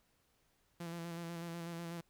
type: tone with vibrato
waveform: sawtooth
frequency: 169.2 Hz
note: E3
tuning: 45 cents sharp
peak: -38 dBFS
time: 0.8-2.01 s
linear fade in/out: 5 ms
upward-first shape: square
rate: 8.1 Hz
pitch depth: 24 cents each way
effects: pink hiss -75 dBFS RMS until 2.09 s